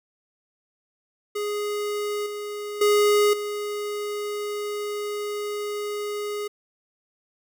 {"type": "tone with level steps", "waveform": "square", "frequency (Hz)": 414.9, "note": "G#4", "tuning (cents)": -2, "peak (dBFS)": [-26, -31, -17, -28], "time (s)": [1.35, 6.48], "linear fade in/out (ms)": 10, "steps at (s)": [2.26, 2.81, 3.33], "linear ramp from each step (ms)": 5, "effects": []}